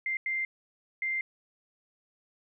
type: tone bursts at uneven times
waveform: sine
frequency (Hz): 2093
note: C7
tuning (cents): 0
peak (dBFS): -28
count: 3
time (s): 0.06-0.17 / 0.26-0.45 / 1.02-1.21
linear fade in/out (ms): 2
effects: none